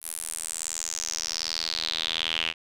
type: tone with band-pass filter sweep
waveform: sawtooth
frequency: 81.3 Hz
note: E2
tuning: 23 cents flat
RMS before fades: -31 dBFS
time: 0.01-2.54 s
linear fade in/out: 50 ms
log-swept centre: 11000 to 2800 Hz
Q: 5.1
effects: none